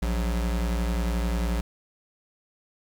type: tone pair together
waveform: square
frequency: 57.9 / 185 Hz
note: A#1 / F#3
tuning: -11 / 0 cents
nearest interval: octave + minor sixth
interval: 2011 cents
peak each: -25 / -34 dBFS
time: 0.02-1.61 s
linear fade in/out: 5 ms
effects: 10-bit